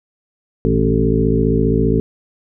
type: harmonic tone with a mistuned harmonic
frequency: 55 Hz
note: A1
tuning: in tune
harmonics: 1 / 2 / 3 / 4 / 5 / 7 / 8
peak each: -20 / -20 / -20 / -20 / -20 / -20 / -20 dBFS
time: 0.65-2 s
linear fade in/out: 0 ms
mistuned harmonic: 2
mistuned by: +96 cents
effects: none